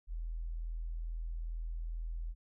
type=tone; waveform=sine; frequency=41.17 Hz; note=E1; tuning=1 cent flat; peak=-36 dBFS; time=0.07-2.35 s; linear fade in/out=50 ms; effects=none